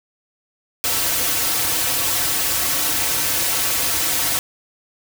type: noise with comb filter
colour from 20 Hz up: white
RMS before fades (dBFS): -20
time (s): 0.84-4.39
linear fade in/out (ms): 0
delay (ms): 4.9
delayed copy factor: -1
effects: none